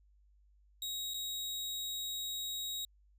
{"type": "tone with dropouts", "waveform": "sawtooth", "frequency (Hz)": 3800, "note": "A#7", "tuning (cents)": 33, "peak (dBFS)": -34, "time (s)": [0.82, 2.85], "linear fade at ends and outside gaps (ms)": 2, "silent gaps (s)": [1.137, 1.142], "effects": ["added 50 Hz sine -63 dBFS peak until 3.18 s"]}